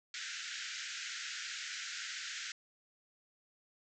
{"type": "band-pass noise", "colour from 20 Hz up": "pink", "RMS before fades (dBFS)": -43, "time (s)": [0.14, 2.52], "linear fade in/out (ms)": 2, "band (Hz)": [1400, 7400], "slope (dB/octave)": 96, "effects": []}